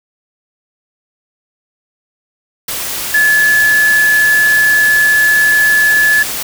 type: tone in noise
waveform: sine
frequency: 1719 Hz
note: A6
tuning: 41 cents flat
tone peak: -7 dBFS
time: 3.14-6.23 s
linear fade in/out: 5 ms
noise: white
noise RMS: -20 dBFS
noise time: 2.68-6.43 s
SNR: +10 dB
effects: none